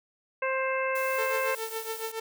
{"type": "harmonic tone", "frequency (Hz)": 527, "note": "C5", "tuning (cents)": 12, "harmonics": [1, 2, 3, 4, 5], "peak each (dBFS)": [-29, -32, -34, -35, -36], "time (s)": [0.42, 1.55], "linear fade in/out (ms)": 5}
{"type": "noise", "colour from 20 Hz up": "blue", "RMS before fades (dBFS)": -41, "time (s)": [0.95, 2.12], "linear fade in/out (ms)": 5}
{"type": "tone with tremolo", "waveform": "sawtooth", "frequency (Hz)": 447, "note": "A4", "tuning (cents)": 27, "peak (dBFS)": -26, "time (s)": [1.18, 2.2], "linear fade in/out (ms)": 5, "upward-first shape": "triangle", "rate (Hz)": 7.2, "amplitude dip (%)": 90}
{"effects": []}